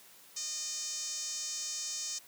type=tone with band-pass filter; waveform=5% pulse; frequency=612 Hz; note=D#5; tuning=29 cents flat; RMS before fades=-38 dBFS; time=0.36-2.19 s; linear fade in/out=10 ms; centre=6400 Hz; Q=3.5; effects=white hiss -57 dBFS RMS until 2.27 s + high-pass 150 Hz 12 dB/octave